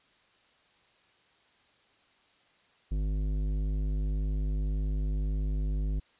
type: tone with tanh clipping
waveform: sine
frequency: 50.9 Hz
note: G#1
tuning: 34 cents flat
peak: -29 dBFS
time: 2.91-6 s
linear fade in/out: 10 ms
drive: 13 dB
effects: white hiss -65 dBFS RMS until 6.19 s + resampled to 8000 Hz